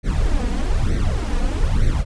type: noise with flanger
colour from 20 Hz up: brown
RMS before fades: -18 dBFS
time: 0.03-2.05 s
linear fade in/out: 50 ms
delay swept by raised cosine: 0.49 to 4.19 ms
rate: 1.1 Hz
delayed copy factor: +0.8
effects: resampled to 22050 Hz